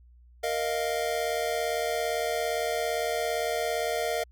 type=chord; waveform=square; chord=Bb suspended fourth; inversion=none; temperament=just; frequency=466.2 / 621.6 / 699.2 Hz; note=Bb4 / Eb5 / F5; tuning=0 / -2 / +2 cents; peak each=-32 dBFS; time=0.43-4.24 s; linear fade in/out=10 ms; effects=added 60 Hz sine -52 dBFS peak until 4.31 s